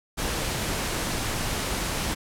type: noise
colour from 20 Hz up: pink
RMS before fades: -28 dBFS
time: 0.17-2.15 s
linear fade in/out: 20 ms
effects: low-pass 12000 Hz 12 dB/octave